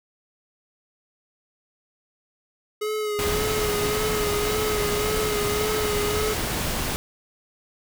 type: tone with vibrato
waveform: square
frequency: 421.5 Hz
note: G#4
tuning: 26 cents sharp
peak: -25 dBFS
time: 2.81-6.34 s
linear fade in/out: 10 ms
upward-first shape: sine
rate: 1.8 Hz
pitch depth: 34 cents each way
type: noise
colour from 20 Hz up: pink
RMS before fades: -27 dBFS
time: 3.19-6.96 s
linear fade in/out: 0 ms
effects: none